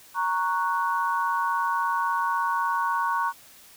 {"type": "chord", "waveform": "sine", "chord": "F# major", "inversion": "first", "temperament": "equal", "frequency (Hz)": [932.3, 1108.7, 1480], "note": ["A#5", "C#6", "F#6"], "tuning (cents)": [0, 0, 0], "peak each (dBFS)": [-26, -26, -30], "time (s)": [0.14, 3.33], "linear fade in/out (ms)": 50, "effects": ["white hiss -51 dBFS RMS until 3.76 s"]}